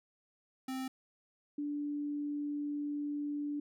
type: tone pair in turn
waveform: square / sine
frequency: 261.6 / 291.8 Hz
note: C4 / D4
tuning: 0 / -11 cents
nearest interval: major second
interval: 189 cents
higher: second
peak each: -37 / -34 dBFS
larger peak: second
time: 0.68-0.88 / 1.58-3.6 s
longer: second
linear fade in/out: 5 ms
effects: none